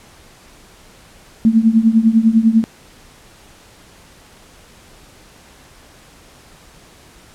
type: tone with tremolo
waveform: sine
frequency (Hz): 224.2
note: A3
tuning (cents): +33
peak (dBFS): -5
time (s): 1.45-2.64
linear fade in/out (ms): 0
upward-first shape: triangle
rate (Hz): 10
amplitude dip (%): 90
effects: pink hiss -45 dBFS RMS until 7.34 s + low-pass 11000 Hz 12 dB/octave